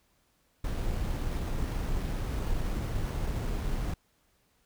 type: noise with sample-and-hold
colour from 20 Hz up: brown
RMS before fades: -31 dBFS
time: 0.64-3.94 s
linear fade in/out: 5 ms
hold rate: 7350 Hz
effects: pink hiss -70 dBFS RMS until 4.65 s